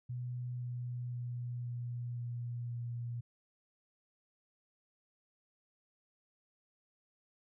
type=tone with pitch steps; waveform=sine; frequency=123.4 / 122.55 / 121.7 / 120.86 / 120.03 / 119.2 Hz; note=B2 / B2 / B2 / B2 / B2 / A#2; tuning=-1 / -13 / -25 / -37 / -49 / +39 cents; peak=-37 dBFS; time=0.09-3.21 s; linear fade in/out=10 ms; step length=520 ms; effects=none